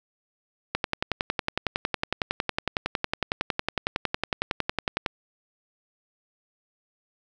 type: click train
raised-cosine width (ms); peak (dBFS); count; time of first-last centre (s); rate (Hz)
0.3; -8; 48; 0.75-5.062; 10.9
effects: none